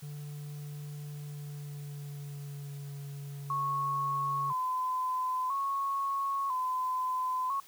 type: tone with pitch glide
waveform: triangle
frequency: 146.6 to 141.44 Hz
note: D3 to C#3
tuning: -3 to +35 cents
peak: -37 dBFS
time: 0.02-4.53 s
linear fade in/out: 10 ms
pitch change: -62 cents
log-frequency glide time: 1.18-2.94 s
type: tone with vibrato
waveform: sine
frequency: 1059 Hz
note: C6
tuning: 21 cents sharp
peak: -29 dBFS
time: 3.5-7.6 s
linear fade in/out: 2 ms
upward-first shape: square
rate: 0.5 Hz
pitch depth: 68 cents each way
effects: white hiss -56 dBFS RMS until 7.67 s